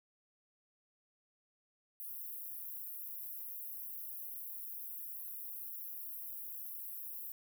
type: high-pass noise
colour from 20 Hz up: pink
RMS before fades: -45 dBFS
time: 2-7.32 s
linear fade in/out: 0 ms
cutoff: 12000 Hz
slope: 48 dB/octave
effects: none